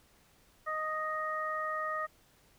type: harmonic tone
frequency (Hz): 622.3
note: D#5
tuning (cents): 0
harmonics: 1 / 2 / 3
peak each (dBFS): -39 / -34 / -39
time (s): 0.66-2.07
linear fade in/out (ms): 20
effects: pink hiss -65 dBFS RMS until 2.58 s